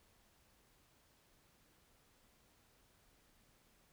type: silence
effects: pink hiss -71 dBFS RMS until 3.92 s